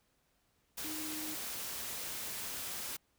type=tone in noise; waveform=sine; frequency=309.6 Hz; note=D#4; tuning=9 cents flat; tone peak=-43 dBFS; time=0.84-1.35 s; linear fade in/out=10 ms; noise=white; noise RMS=-41 dBFS; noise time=0.77-2.97 s; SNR=-5 dB; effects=pink hiss -75 dBFS RMS until 3.18 s